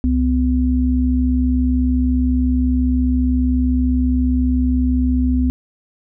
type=tone pair together; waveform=sine; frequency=66.9 / 252.6 Hz; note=C2 / B3; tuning=+39 / +39 cents; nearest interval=octave + major seventh; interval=2300 cents; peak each=-16 dBFS; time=0.04-5.5 s; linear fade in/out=0 ms; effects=none

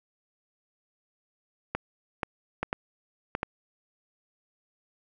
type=clicks; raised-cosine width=0.5 ms; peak=-13 dBFS; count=6; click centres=1.75 / 2.232 / 2.63 / 2.729 / 3.351 / 3.431 s; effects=none

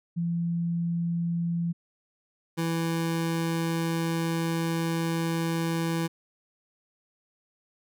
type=tone pair in turn; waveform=sine / 25% pulse; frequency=170 / 165.45 Hz; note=F3 / E3; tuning=-46 / +7 cents; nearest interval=unison; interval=47 cents; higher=first; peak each=-25 / -22 dBFS; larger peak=second; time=0.16-1.73 / 2.57-6.08 s; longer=second; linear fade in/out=20 ms; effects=none

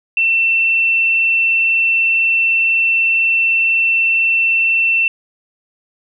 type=tone; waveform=sine; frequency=2689 Hz; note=E7; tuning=34 cents sharp; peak=-11 dBFS; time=0.17-5.08 s; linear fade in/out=2 ms; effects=none

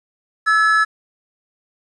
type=tone pair together; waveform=triangle; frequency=1315 / 1706.7 Hz; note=E6 / G#6; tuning=-5 / +47 cents; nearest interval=perfect fourth; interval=452 cents; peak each=-13 dBFS; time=0.46-0.85 s; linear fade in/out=20 ms; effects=resampled to 24000 Hz + 8-bit

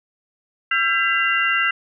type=tone cluster; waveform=sine; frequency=1354 / 1593 / 2011 / 2776 Hz; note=E6 / G6 / B6 / F7; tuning=+46 / +27 / +31 / -11 cents; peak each=-22 dBFS; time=0.71-1.71 s; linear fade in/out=5 ms; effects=none

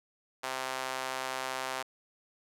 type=tone with high-pass filter; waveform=sawtooth; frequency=130.81 Hz; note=C3; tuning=in tune; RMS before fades=-36 dBFS; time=0.43-1.83 s; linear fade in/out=10 ms; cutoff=810 Hz; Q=1.1; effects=low-pass 12000 Hz 12 dB/octave

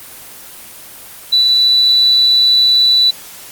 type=tone; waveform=sine; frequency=3966 Hz; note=B7; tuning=7 cents sharp; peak=-7 dBFS; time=1.32-3.11 s; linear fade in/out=10 ms; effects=white hiss -34 dBFS RMS until 3.51 s + Opus 24 kbps

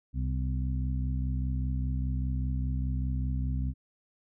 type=harmonic tone with a mistuned harmonic; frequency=65 Hz; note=C2; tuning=11 cents flat; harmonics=1 / 2 / 3 / 4; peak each=-29 / -33 / -41 / -40 dBFS; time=0.13-3.74 s; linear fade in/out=50 ms; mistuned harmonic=4; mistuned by=-25 cents; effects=none

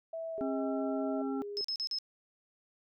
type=tone with pitch glide; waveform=sine; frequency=655 to 635.3 Hz; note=E5 to D#5; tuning=-11 to +36 cents; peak=-36 dBFS; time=0.13-1.22 s; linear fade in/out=5 ms; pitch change=-53 cents; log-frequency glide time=0.29-0.62 s
type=tone; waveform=sine; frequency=408.5 Hz; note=G#4; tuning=29 cents flat; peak=-38 dBFS; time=0.38-1.61 s; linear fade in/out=0 ms
type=harmonic tone; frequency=269.5 Hz; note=C#4; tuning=49 cents flat; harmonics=1 / 3 / 5; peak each=-33 / -44 / -47 dBFS; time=0.41-1.42 s; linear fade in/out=0 ms
type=tone bursts; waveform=sine; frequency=5180 Hz; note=E8; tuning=31 cents flat; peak=-32 dBFS; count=4; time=1.57-1.986 s; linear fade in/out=0 ms; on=74 ms; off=40 ms
effects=none

